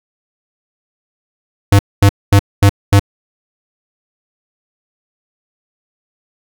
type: tone bursts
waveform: square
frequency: 100 Hz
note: G2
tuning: 35 cents sharp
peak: -5 dBFS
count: 5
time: 1.72-2.995 s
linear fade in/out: 5 ms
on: 71 ms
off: 230 ms
effects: none